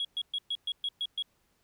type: tone bursts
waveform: sine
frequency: 3322 Hz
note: G#7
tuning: in tune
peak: -28 dBFS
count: 8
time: 0-1.224 s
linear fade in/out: 2 ms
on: 48 ms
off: 120 ms
effects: tanh soft clip ceiling -25 dBFS + pink hiss -72 dBFS RMS until 1.63 s